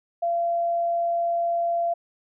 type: tone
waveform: sine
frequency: 684 Hz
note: F5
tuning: 36 cents flat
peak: -21 dBFS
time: 0.22-1.94 s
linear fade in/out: 10 ms
effects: none